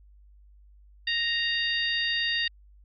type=harmonic tone with a mistuned harmonic; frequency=932.3 Hz; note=A#5; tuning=in tune; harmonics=2 / 3 / 4 / 5; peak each=-28 / -30 / -30 / -33 dBFS; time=1.07-2.48 s; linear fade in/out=5 ms; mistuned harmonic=4; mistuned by=-18 cents; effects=added 50 Hz sine -51 dBFS peak until 2.84 s + MP3 32 kbps